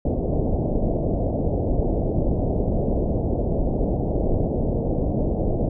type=low-pass noise; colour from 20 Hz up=pink; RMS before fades=-22 dBFS; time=0.05-5.69 s; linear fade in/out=5 ms; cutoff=690 Hz; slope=48 dB/octave; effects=none